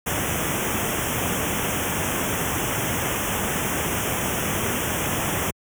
pink band-stop noise, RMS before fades -24 dBFS, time 0.06-5.51 s, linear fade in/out 10 ms, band 3400 to 5600 Hz, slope 96 dB/octave, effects high-pass 80 Hz 12 dB/octave

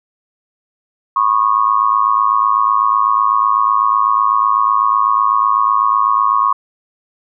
sine tone with amplitude modulation, 1100 Hz, C#6, 14 cents flat, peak -6 dBFS, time 1.16-6.53 s, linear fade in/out 5 ms, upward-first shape sine, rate 108 Hz, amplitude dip 95%, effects none

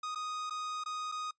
45% pulse tone with dropouts, 1244.5 Hz, D#6, in tune, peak -36 dBFS, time 0.03-1.31 s, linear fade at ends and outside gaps 5 ms, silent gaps 0.149-0.156 / 0.498-0.506 / 0.838-0.859 / 1.117-1.121 s, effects noise-tail reverb RT60 0.1 s tail -21 dB re dry + resampled to 16000 Hz

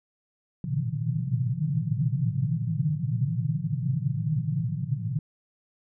white band-pass noise, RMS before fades -27 dBFS, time 0.64-5.19 s, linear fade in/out 2 ms, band 110 to 170 Hz, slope 96 dB/octave, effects none

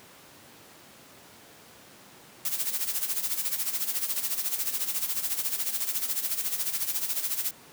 blue noise with tremolo, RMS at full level -27 dBFS, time 2.45-7.51 s, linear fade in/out 2 ms, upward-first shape sine, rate 14 Hz, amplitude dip 70%, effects pink hiss -51 dBFS RMS until 7.72 s + high-pass 150 Hz 12 dB/octave

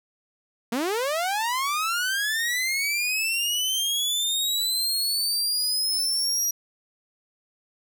sawtooth linear sweep, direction up, 220 to 5760 Hz, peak -20 dBFS, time 0.72-6.51 s, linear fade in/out 5 ms, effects none

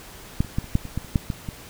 clicks, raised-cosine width 5 ms, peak -7 / -24 / -10 / -27 / -6 / -21 / -13 / -28 / -6 / -13 / -17 dBFS, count 11, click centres 0.405 / 0.447 / 0.585 / 0.643 / 0.754 / 0.853 / 0.976 / 1.047 / 1.158 / 1.302 / 1.488 s, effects pink hiss -43 dBFS RMS until 1.69 s

